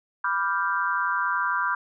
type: chord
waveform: sine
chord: G dominant seventh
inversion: first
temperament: equal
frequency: 987.8 / 1174.7 / 1396.9 / 1568 Hz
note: B5 / D6 / F6 / G6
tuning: 0 / 0 / 0 / 0 cents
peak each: -28 dBFS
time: 0.24-1.75 s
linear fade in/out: 5 ms
effects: none